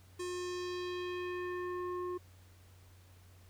square tone with low-pass filter sweep, 358.5 Hz, F4, 45 cents sharp, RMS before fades -39 dBFS, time 0.19-2.18 s, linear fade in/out 10 ms, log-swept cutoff 9000 to 870 Hz, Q 1.8, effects added 91 Hz sine -57 dBFS peak until 3.49 s + pink hiss -65 dBFS RMS until 3.49 s

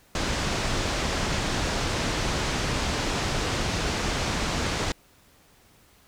pink low-pass noise, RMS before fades -27 dBFS, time 0.15-4.92 s, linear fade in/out 2 ms, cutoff 7000 Hz, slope 24 dB/octave, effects pink hiss -58 dBFS RMS until 6.07 s

